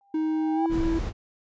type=tone with exponential growth; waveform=sine; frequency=798 Hz; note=G5; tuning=31 cents sharp; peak=-23 dBFS; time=0.01-0.66 s; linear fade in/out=1 ms; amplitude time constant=140 ms
type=tone with pitch glide; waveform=triangle; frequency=313.8 to 328.8 Hz; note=D#4 to E4; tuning=+15 to -4 cents; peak=-21 dBFS; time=0.14-0.99 s; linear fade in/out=5 ms; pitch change=+81 cents; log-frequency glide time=0.54-0.64 s
type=noise; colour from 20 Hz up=brown; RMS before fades=-29 dBFS; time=0.69-1.13 s; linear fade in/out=50 ms
effects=resampled to 16000 Hz